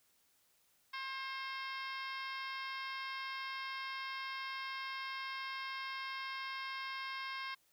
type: harmonic tone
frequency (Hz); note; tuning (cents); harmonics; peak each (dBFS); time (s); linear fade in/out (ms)
533; C5; +32; 2 / 3 / 4 / 5 / 6 / 7 / 8 / 9 / 10; -44 / -47 / -46 / -52 / -52 / -53 / -58 / -55 / -55; 0.93-7.55; 10
effects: white hiss -73 dBFS RMS until 7.72 s